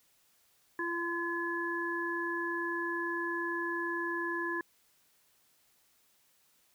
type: harmonic tone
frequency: 341.1 Hz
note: F4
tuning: 41 cents flat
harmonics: 1 / 3 / 5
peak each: -36 / -38 / -35 dBFS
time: 0.79-4.61 s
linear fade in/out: 2 ms
effects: white hiss -69 dBFS RMS until 6.74 s